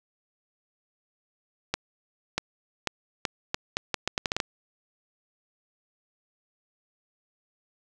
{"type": "accelerating click train", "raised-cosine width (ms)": 0.2, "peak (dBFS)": -8, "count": 13, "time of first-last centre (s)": [1.74, 4.402], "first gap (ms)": 640, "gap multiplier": 0.77, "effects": []}